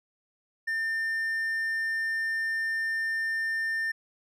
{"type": "tone", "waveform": "triangle", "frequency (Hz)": 1800, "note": "A6", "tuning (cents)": 39, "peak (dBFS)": -25, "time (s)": [0.67, 3.92], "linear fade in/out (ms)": 10, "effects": []}